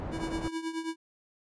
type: low-pass noise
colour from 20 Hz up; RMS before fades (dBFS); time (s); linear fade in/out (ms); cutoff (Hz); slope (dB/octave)
pink; -37; 0-0.48; 0; 990; 12
type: tone with tremolo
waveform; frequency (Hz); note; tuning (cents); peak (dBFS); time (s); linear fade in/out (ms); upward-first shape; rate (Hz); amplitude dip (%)
square; 325.6; E4; -21; -30; 0.11-0.96; 50; triangle; 9.3; 80
effects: resampled to 22050 Hz